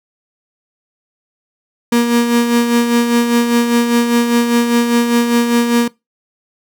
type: tone with tremolo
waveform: 35% pulse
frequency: 236.9 Hz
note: A#3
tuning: 28 cents sharp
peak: -7 dBFS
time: 1.92-5.88 s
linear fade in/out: 5 ms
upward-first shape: sine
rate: 5 Hz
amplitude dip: 50%
effects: noise-tail reverb RT60 0.2 s tail -21 dB re dry